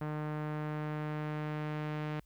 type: tone with low-pass filter sweep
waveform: sawtooth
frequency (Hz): 151.8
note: D#3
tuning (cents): -42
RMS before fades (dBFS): -37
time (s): 0.01-2.2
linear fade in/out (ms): 5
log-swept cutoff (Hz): 1500 to 2500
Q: 1.1
effects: added 50 Hz sine -61 dBFS peak until 2.25 s + white hiss -74 dBFS RMS until 2.25 s